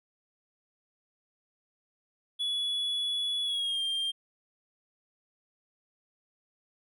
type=tone with pitch glide; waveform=triangle; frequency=3399 to 3190 Hz; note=G#7 to G7; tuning=+39 to +30 cents; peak=-27 dBFS; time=2.39-4.12 s; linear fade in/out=20 ms; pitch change=-109 cents; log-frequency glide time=3.44-3.81 s; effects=none